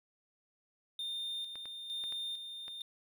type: tone with tremolo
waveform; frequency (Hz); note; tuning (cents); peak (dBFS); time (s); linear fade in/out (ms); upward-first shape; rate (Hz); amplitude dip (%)
triangle; 3627; A#7; -48; -35; 0.99-2.82; 2; square; 1.1; 50
type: clicks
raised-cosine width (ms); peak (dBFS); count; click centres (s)
0.3; -34; 5; 1.556 / 1.656 / 2.039 / 2.124 / 2.681
effects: none